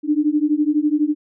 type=beating tone pair; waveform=sine; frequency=293.7 / 305.7 Hz; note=D4 / D#4; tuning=0 / -30 cents; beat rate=12 Hz; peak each=-18 dBFS; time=0.03-1.15 s; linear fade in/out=50 ms; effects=none